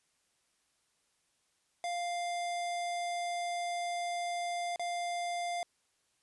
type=tone with dropouts; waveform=square; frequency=698.5 Hz; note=F5; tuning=in tune; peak=-34 dBFS; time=1.84-5.63 s; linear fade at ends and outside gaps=1 ms; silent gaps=4.76-4.795 s; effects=white hiss -75 dBFS RMS until 6.22 s + resampled to 24000 Hz